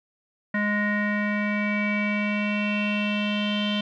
square tone with low-pass filter sweep, 207.7 Hz, G#3, in tune, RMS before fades -25 dBFS, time 0.54-3.81 s, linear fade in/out 5 ms, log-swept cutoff 1800 to 3200 Hz, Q 8.2, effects none

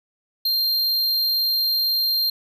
square tone, 4186 Hz, C8, in tune, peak -19 dBFS, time 0.45-2.3 s, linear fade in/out 5 ms, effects none

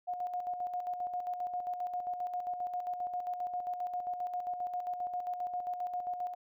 sine tone with tremolo, 719 Hz, F#5, 50 cents flat, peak -32 dBFS, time 0.07-6.35 s, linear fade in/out 20 ms, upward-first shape square, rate 7.5 Hz, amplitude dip 50%, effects none

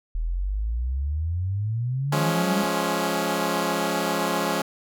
sine exponential sweep, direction up, 38.8 to 205.3 Hz, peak -23 dBFS, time 0.15-2.64 s, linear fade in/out 0 ms
10% pulse chord, Db major, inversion first, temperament equal with one note detuned, 174.61 / 209.8 / 277.2 Hz, F3 / Ab3 / Db4, 0 / +18 / 0 cents, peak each -19 dBFS, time 2.12-4.62 s, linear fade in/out 5 ms
effects none

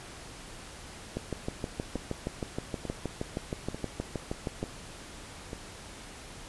two click trains, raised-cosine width 2 ms, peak -18 / -23 dBFS, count 23 / 5, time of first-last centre 1.17-4.629 / 1.96-5.531 s, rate 6.36 / 1.12 Hz, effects pink hiss -46 dBFS RMS until 6.48 s + resampled to 24000 Hz

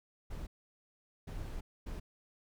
brown noise bursts at uneven times, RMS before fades -41 dBFS, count 3, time 0.3-0.47 / 1.27-1.61 / 1.86-2 s, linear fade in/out 10 ms, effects none

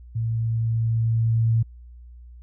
sine tone with level ramp, 113.7 Hz, A#2, 43 cents flat, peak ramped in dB -22 to -16 dBFS, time 0.15-1.63 s, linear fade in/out 10 ms, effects added 60 Hz sine -41 dBFS peak until 2.42 s

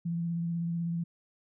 sine tone with vibrato, 169.1 Hz, E3, 44 cents sharp, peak -29 dBFS, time 0.05-1.04 s, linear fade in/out 10 ms, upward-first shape sine, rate 16 Hz, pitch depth 20 cents each way, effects none

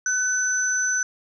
sine tone pair together, 1508 / 6032 Hz, F#6 / F#8, +32 / +32 cents, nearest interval 2 octaves, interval 2400 cents, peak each -23 dBFS, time 0.06-1.03 s, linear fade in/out 2 ms, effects none

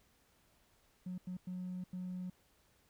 triangle tone bursts at uneven times, 182 Hz, F#3, 28 cents flat, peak -36 dBFS, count 4, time 1.06-1.18 / 1.27-1.37 / 1.47-1.84 / 1.93-2.3 s, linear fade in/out 5 ms, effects tanh soft clip ceiling -36 dBFS + pink hiss -71 dBFS RMS until 2.89 s

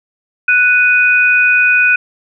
sine tone pair together, 1480 / 2489 Hz, F#6 / D#7, 0 / 0 cents, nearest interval major sixth, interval 900 cents, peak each -10 dBFS, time 0.48-1.96 s, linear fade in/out 5 ms, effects none

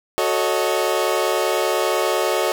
30% pulse chord, D# half-diminished seventh, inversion first, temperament equal with one note detuned, 370 / 440 / 554.4 / 629.8 Hz, F#4 / A4 / C#5 / D#5, 0 / 0 / 0 / +21 cents, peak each -21 dBFS, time 0.18-2.52 s, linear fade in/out 0 ms, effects none

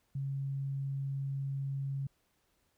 sine tone, 137.3 Hz, C#3, 16 cents flat, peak -33 dBFS, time 0.15-2.07 s, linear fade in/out 5 ms, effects pink hiss -75 dBFS RMS until 2.77 s

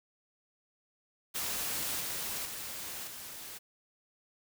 white noise with level steps, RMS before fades -35 / -37 / -41 / -45 dBFS, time 1.34-3.59 s, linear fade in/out 20 ms, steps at 2 / 2.45 / 3.07 s, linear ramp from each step 5 ms, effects none

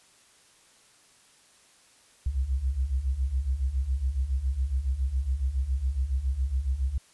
sine beating tone pair, 61.5 / 68.7 Hz, B1 / C#2, -7 / -15 cents, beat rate 7.2 Hz, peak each -30 / -26 dBFS, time 2.26-6.98 s, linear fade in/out 5 ms, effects white hiss -59 dBFS RMS until 7.13 s + resampled to 24000 Hz

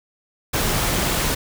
pink noise, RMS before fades -21 dBFS, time 0.53-1.35 s, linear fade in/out 10 ms, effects none

